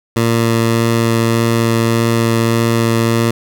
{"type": "tone with vibrato", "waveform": "15% pulse", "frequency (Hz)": 115.1, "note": "A#2", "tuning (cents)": -22, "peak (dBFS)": -5, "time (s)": [0.16, 3.31], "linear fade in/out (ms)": 5, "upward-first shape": "sine", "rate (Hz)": 1.7, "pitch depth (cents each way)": 8, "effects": []}